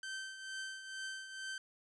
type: tone with tremolo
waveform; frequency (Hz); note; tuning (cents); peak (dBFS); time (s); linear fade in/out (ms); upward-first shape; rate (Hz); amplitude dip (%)
sawtooth; 1550; G6; -20; -36; 0.03-1.58; 2; triangle; 2.2; 65
effects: resampled to 22050 Hz